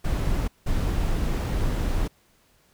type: noise bursts at uneven times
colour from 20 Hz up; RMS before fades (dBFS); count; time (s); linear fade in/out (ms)
brown; -24; 2; 0.04-0.48 / 0.66-2.08; 10
effects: pink hiss -62 dBFS RMS until 2.73 s